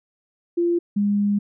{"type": "tone pair in turn", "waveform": "sine", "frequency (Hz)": [344.5, 204], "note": ["F4", "G#3"], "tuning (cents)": [-24, -31], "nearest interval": "major sixth", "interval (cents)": 907, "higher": "first", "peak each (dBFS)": -17, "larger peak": "neither", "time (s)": [[0.57, 0.79], [0.96, 1.39]], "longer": "second", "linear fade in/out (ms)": 10, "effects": []}